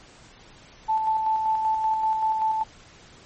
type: tone with tremolo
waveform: sine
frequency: 877 Hz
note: A5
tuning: 6 cents flat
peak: -19 dBFS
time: 0.88-2.64 s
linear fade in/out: 20 ms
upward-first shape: square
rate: 5.2 Hz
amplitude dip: 35%
effects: pink hiss -50 dBFS RMS until 3.25 s + MP3 32 kbps